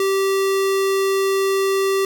square tone, 388.9 Hz, G4, 14 cents flat, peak -17 dBFS, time 0-2.05 s, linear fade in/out 2 ms, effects none

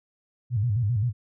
sine tone with vibrato, 111.7 Hz, A2, 27 cents sharp, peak -21 dBFS, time 0.5-1.13 s, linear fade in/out 50 ms, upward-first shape square, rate 7.6 Hz, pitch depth 160 cents each way, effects none

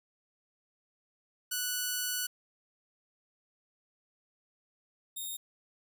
5% pulse tone pair in turn, 1480 / 3689 Hz, F#6 / A#7, 0 / -19 cents, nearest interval octave + major third, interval 1581 cents, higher second, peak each -20 / -29 dBFS, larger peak first, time 1.51-2.27 / 5.16-5.37 s, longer first, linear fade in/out 10 ms, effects none

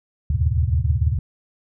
sine tone cluster, 74.5 / 81.1 / 97.8 / 115.9 / 133.9 Hz, D2 / E2 / G2 / A#2 / C3, +25 / -28 / -4 / -10 / +40 cents, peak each -20 / -23 / -24 / -24 / -28 dBFS, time 0.3-1.19 s, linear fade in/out 5 ms, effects none

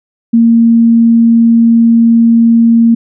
sine tone, 230.7 Hz, A#3, 18 cents flat, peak -3 dBFS, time 0.33-2.95 s, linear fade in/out 10 ms, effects none

